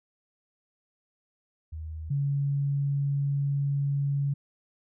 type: tone pair in turn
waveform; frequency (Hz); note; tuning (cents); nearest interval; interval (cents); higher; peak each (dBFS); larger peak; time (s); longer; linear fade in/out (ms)
sine; 79 / 140.76; D#2 / C#3; +27 / +27; minor seventh; 1000; second; -34 / -24; second; 1.72-2.1 / 2.1-4.34; second; 10
effects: none